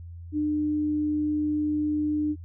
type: tone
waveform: sine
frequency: 300.6 Hz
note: D4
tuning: 40 cents sharp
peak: -23 dBFS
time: 0.32-2.36 s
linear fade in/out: 50 ms
effects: added 85 Hz sine -38 dBFS peak until 2.44 s